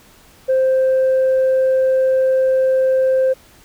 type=tone; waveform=sine; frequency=523.3 Hz; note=C5; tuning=in tune; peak=-10 dBFS; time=0.48-3.34 s; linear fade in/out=20 ms; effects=tanh soft clip ceiling -10 dBFS + pink hiss -48 dBFS RMS until 3.64 s